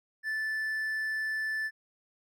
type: tone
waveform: triangle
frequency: 1754 Hz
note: A6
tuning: 6 cents flat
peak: -28 dBFS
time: 0.23-1.71 s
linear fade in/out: 50 ms
effects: none